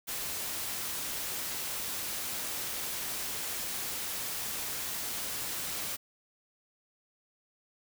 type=noise; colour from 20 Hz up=white; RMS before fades=-36 dBFS; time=0.07-5.97 s; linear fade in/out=20 ms; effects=none